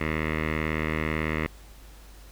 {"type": "tone with low-pass filter", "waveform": "10% pulse", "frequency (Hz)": 78.1, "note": "D#2", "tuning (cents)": 7, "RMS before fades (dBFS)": -28, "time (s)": [0, 1.47], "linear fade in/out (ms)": 10, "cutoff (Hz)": 2200, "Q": 4.8, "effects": ["added 50 Hz sine -46 dBFS peak until 2.31 s", "pink hiss -53 dBFS RMS until 2.31 s"]}